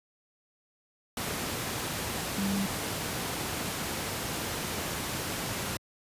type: tone in noise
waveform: sine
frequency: 196.9 Hz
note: G3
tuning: 8 cents sharp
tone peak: -28 dBFS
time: 2.38-2.66 s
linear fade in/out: 2 ms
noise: pink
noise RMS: -33 dBFS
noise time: 1.17-5.77 s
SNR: +2 dB
effects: high-pass 80 Hz 12 dB/octave + resampled to 32000 Hz